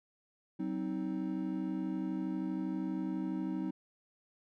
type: chord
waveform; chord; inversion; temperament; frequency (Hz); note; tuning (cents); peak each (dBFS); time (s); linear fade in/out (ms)
triangle; C diminished; second; just; 188.37 / 261.6 / 314; Gb3 / C4 / Eb4; +31 / 0 / +16; -36 / -37 / -35; 0.59-3.71; 10
effects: none